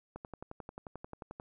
click train, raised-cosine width 1 ms, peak -29 dBFS, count 15, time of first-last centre 0.16-1.399 s, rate 11.3 Hz, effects none

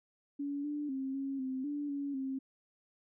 sine tone with pitch steps, 284.2 / 294.3 / 266.9 / 272.8 / 261.2 / 290.6 / 282.1 / 266.7 Hz, C#4 / D4 / C4 / C#4 / C4 / D4 / C#4 / C4, +43 / +4 / +35 / -28 / -3 / -18 / +30 / +33 cents, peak -34 dBFS, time 0.39-2.39 s, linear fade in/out 10 ms, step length 250 ms, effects none

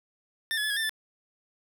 25% pulse tone with pitch steps, 1797 / 1701 / 1726 / 1659 / 1790 / 1754 Hz, A6 / G#6 / A6 / G#6 / A6 / A6, +36 / +41 / -34 / -2 / +29 / -6 cents, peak -23 dBFS, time 0.51-0.894 s, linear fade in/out 0 ms, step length 64 ms, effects none

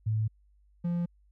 sine / triangle tone pair in turn, 109 / 173.03 Hz, A2 / F3, -16 / -16 cents, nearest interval minor sixth, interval 800 cents, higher second, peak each -25 / -25 dBFS, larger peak neither, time 0.06-0.28 / 0.84-1.06 s, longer neither, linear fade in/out 10 ms, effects added 50 Hz sine -60 dBFS peak until 1.31 s

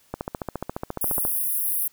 click train, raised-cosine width 1 ms, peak -14 dBFS, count 17, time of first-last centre 0.14-1.251 s, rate 14.4 Hz
pink high-pass noise, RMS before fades -25 dBFS, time 1.01-1.88 s, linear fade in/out 5 ms, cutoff 10000 Hz, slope 96 dB/octave
effects white hiss -60 dBFS RMS until 1.92 s

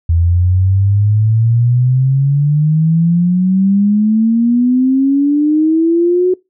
sine exponential sweep, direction up, 82.41 to 370.4 Hz, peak -8 dBFS, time 0.09-6.34 s, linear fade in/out 5 ms, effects noise-tail reverb RT60 0.2 s tail -23 dB re dry

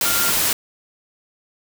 sine tone in noise, 1396.9 Hz, F6, in tune, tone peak -25 dBFS, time 0.05-0.31 s, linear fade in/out 2 ms, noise white, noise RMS -19 dBFS, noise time 0.01-0.53 s, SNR -9 dB, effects none

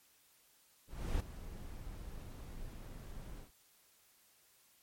brown noise with ADSR envelope, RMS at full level -33 dBFS, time 0.87-3.51 s, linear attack 330 ms, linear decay 7 ms, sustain -14 dB, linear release 120 ms, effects white hiss -68 dBFS RMS until 4.82 s + MP3 64 kbps

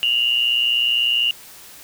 sine tone pair together, 2796 / 2916 Hz, F7 / F#7, +1 / -26 cents, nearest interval minor second, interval 73 cents, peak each -18 / -19 dBFS, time 0.03-1.31 s, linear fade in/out 0 ms, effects white hiss -42 dBFS RMS until 1.83 s

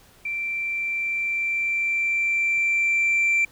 sine tone with level ramp, 2349 Hz, D7, in tune, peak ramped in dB -25 to -15 dBFS, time 0.25-3.45 s, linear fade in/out 5 ms, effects tanh soft clip ceiling -16 dBFS + pink hiss -54 dBFS RMS until 3.51 s

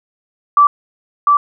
sine tone with echo, 1162 Hz, D6, 19 cents flat, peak -5 dBFS, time 0.57-0.67 s, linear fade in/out 2 ms, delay 700 ms, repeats 1, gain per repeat -2 dB, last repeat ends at 1.37 s, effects none

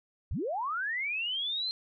sine linear sweep, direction up, 39.78 to 4186 Hz, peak -30 dBFS, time 0.31-1.71 s, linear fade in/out 0 ms, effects none

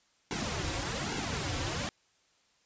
pink noise with flanger, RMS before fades -34 dBFS, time 0.31-1.89 s, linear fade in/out 0 ms, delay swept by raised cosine 1.6 to 4.9 ms, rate 1.2 Hz, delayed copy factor -1, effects white hiss -69 dBFS RMS until 2.65 s + resampled to 16000 Hz

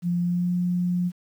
sine tone with pitch glide, 174.61 to 177.87 Hz, F3 to F3, 0 to +32 cents, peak -21 dBFS, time 0.02-1.12 s, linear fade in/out 50 ms, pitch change +32 cents, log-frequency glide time 0.19-0.51 s, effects 9-bit

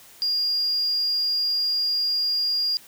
triangle tone, 4826 Hz, D8, 46 cents sharp, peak -18 dBFS, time 0.22-2.77 s, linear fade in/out 0 ms, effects tanh soft clip ceiling -18 dBFS + white hiss -49 dBFS RMS until 2.87 s

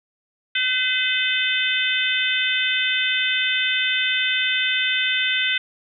harmonic tone with a mistuned harmonic, 509 Hz, C5, 48 cents flat, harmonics 3 / 4 / 5 / 6 / 7, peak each -25 / -25 / -25 / -25 / -25 dBFS, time 0.55-5.58 s, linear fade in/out 5 ms, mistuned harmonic 5, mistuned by +15 cents, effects none

